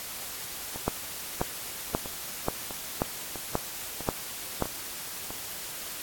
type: two click trains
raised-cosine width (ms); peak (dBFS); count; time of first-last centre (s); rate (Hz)
1; -23 / -10; 8 / 8; 0.76-5.305 / 0.88-4.623; 1.54 / 1.87
effects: white hiss -38 dBFS RMS until 6.02 s + AAC 64 kbps